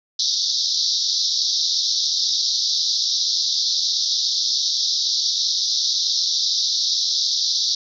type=band-pass noise; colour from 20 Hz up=white; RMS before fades=-21 dBFS; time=0.19-7.75 s; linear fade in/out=5 ms; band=3600 to 5800 Hz; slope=96 dB/octave; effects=none